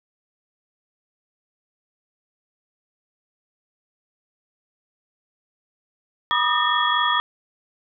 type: tone cluster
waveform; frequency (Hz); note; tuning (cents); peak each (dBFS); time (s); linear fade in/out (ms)
sine; 972 / 1201 / 1245 / 1820 / 3334; B5 / D6 / D#6 / A#6 / G#7; -28 / +38 / +1 / -42 / +6; -24; 6.31-7.2; 0
effects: none